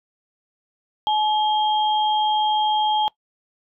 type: tone pair together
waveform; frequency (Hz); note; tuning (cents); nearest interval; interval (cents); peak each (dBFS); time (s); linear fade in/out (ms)
sine; 853 / 3220; G#5 / G7; +46 / +46; octave + major seventh; 2300; -18 / -24; 1.07-3.08; 0
effects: noise-tail reverb RT60 0.1 s tail -22 dB re dry